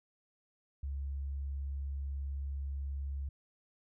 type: tone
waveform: sine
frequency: 69.3 Hz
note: C#2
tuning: in tune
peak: -35 dBFS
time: 0.83-3.29 s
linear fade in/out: 5 ms
effects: none